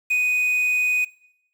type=tone with quantisation; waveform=triangle; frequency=2489 Hz; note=D#7; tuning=in tune; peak=-16 dBFS; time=0.1-1.05 s; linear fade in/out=10 ms; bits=7; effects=noise-tail reverb RT60 0.8 s tail -21 dB re dry